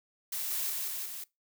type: noise with echo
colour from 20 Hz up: blue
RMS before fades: -35 dBFS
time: 0.32-0.7 s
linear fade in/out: 5 ms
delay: 180 ms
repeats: 3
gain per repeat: -2 dB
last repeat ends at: 1.24 s
effects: noise-tail reverb RT60 0.2 s tail -22 dB re dry